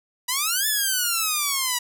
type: exponential two-way sweep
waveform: 5% pulse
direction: up then down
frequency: 963 to 1760 to 963 Hz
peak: -10 dBFS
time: 0.28-1.79 s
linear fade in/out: 10 ms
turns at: 0.67 s
effects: none